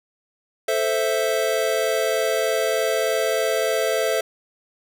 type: chord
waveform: square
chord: A minor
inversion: none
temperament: equal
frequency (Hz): 440 / 523.3 / 659.3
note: A4 / C5 / E5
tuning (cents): 0 / 0 / 0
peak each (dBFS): -25 / -25 / -24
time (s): 0.68-4.21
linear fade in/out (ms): 5
effects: none